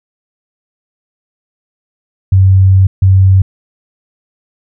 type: tone bursts at uneven times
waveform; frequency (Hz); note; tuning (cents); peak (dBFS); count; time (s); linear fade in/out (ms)
sine; 95.3; G2; -48; -3; 2; 2.32-2.87 / 3.02-3.42; 5
effects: none